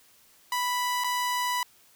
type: tone with dropouts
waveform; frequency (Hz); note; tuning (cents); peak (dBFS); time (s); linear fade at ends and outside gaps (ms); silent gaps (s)
sawtooth; 987.8; B5; 0; -22; 0.52-1.63; 2; 1.038-1.043
effects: white hiss -59 dBFS RMS until 1.95 s